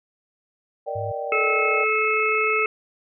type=chord; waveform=sine; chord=Eb major seventh; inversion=second; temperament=just; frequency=466.7 / 583.4 / 622.3 / 777.8 Hz; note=Bb4 / D5 / Eb5 / G5; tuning=+2 / -12 / 0 / -14 cents; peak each=-33 / -29 / -35 / -31 dBFS; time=0.86-1.85 s; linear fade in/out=20 ms
type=tone; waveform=sine; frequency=103.83 Hz; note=G#2; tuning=in tune; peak=-30 dBFS; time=0.95-1.12 s; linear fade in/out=10 ms
type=harmonic tone; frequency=433.5 Hz; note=A4; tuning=26 cents flat; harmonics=1 / 3 / 5 / 6; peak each=-24 / -24 / -24 / -24 dBFS; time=1.32-2.66 s; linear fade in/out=2 ms
effects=none